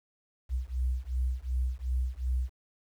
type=beating tone pair; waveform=sine; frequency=61.74 / 64.44 Hz; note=B1 / C2; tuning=0 / -26 cents; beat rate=2.7 Hz; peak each=-31 dBFS; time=0.49-2.5 s; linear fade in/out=50 ms; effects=10-bit